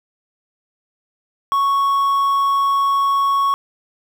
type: tone with quantisation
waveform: triangle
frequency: 1108.7 Hz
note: C#6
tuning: in tune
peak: -12 dBFS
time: 1.52-3.54 s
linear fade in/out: 0 ms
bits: 7
effects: none